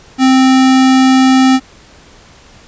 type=tone; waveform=square; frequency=261.6 Hz; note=C4; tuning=in tune; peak=-6 dBFS; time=0.18-1.6 s; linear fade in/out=50 ms; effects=pink hiss -41 dBFS RMS until 2.67 s + resampled to 16000 Hz